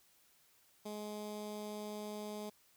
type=tone with notch filter; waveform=15% pulse; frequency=210.2 Hz; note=G#3; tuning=21 cents sharp; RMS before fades=-44 dBFS; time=0.85-2.5 s; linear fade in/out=10 ms; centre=1800 Hz; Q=1.2; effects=white hiss -69 dBFS RMS until 2.76 s